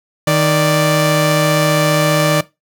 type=tone pair together; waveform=sawtooth; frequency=155.56 / 587.3 Hz; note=D#3 / D5; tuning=0 / 0 cents; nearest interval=octave + major seventh; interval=2300 cents; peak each=-10 dBFS; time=0.27-2.41 s; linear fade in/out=5 ms; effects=noise-tail reverb RT60 0.2 s tail -18 dB re dry